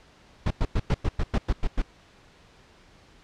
brown noise bursts, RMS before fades -22 dBFS, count 10, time 0.46-1.82 s, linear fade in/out 5 ms, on 46 ms, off 100 ms, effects pink hiss -55 dBFS RMS until 3.23 s + low-pass 5000 Hz 12 dB/octave

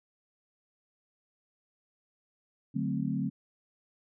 sine chord, D dominant seventh, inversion none, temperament equal, 146.83 / 185 / 220 / 261.6 Hz, D3 / F#3 / A3 / C4, 0 / 0 / 0 / 0 cents, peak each -34 dBFS, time 2.74-3.3 s, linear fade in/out 20 ms, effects none

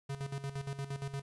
square tone with tremolo, 138.59 Hz, C#3, in tune, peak -36 dBFS, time 0.09-1.22 s, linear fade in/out 10 ms, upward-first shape square, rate 8.6 Hz, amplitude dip 70%, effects resampled to 24000 Hz + 12-bit

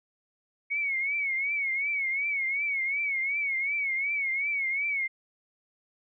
sine tone with vibrato, 2216 Hz, C#7, 1 cent flat, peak -26 dBFS, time 0.7-5.08 s, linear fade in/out 20 ms, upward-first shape triangle, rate 2.7 Hz, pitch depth 110 cents each way, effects none

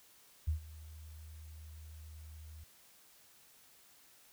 sine tone with ADSR envelope, 77.78 Hz, D#2, in tune, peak -28 dBFS, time 0.47-2.64 s, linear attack 14 ms, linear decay 110 ms, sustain -20 dB, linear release 5 ms, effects white hiss -63 dBFS RMS until 4.32 s

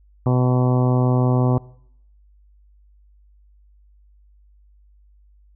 harmonic tone, 125.8 Hz, B2, 32 cents sharp, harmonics 1 / 2 / 3 / 4 / 5 / 6 / 7 / 8 / 9, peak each -16 / -22 / -26 / -28 / -30 / -32 / -33 / -34 / -35 dBFS, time 0.26-1.58 s, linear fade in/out 2 ms, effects noise-tail reverb RT60 0.7 s tail -22 dB re dry + added 50 Hz sine -50 dBFS peak until 5.55 s

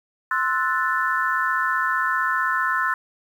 sine chord, F# half-diminished seventh, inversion second, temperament equal with one note detuned, 1046.5 / 1318.5 / 1474 / 1760 Hz, C6 / E6 / F#6 / A6, 0 / 0 / -7 / 0 cents, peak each -25 dBFS, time 0.31-2.94 s, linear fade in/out 2 ms, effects 8-bit

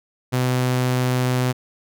sawtooth tone, 126.5 Hz, B2, 42 cents sharp, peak -14 dBFS, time 0.32-1.53 s, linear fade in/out 20 ms, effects none

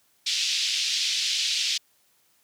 white band-pass noise, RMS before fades -26 dBFS, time 0.26-1.78 s, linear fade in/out 10 ms, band 2800 to 5200 Hz, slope 24 dB/octave, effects white hiss -65 dBFS RMS until 2.43 s + high-pass 60 Hz 12 dB/octave

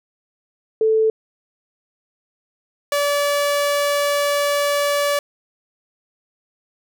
sine / sawtooth tone pair in turn, 440 / 575.8 Hz, A4 / D5, 0 / -34 cents, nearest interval perfect fourth, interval 466 cents, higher second, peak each -13 dBFS, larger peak neither, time 0.81-1.1 / 2.92-5.19 s, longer second, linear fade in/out 2 ms, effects none

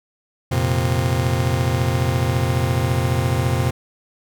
40% pulse chord, F suspended fourth, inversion none, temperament just, 87.31 / 116.41 / 130.96 Hz, F2 / Bb2 / C3, 0 / -2 / +2 cents, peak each -22 / -21 / -20 dBFS, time 0.51-3.71 s, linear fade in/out 10 ms, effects none

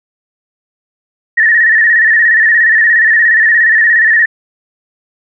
sine tone with vibrato, 1821 Hz, A#6, 41 cents flat, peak -5 dBFS, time 1.37-4.26 s, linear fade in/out 10 ms, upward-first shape square, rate 17 Hz, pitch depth 58 cents each way, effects none

